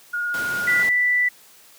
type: tone with vibrato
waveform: sine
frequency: 1433 Hz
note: F6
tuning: 44 cents sharp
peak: -22 dBFS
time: 0.13-0.83 s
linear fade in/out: 10 ms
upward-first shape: sine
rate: 18 Hz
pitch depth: 14 cents each way
type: noise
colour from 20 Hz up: pink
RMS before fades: -33 dBFS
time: 0.34-0.89 s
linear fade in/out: 0 ms
type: tone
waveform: sine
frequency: 1975.5 Hz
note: B6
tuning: in tune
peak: -16 dBFS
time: 0.67-1.29 s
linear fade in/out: 10 ms
effects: white hiss -50 dBFS RMS until 1.78 s + high-pass 150 Hz 12 dB/octave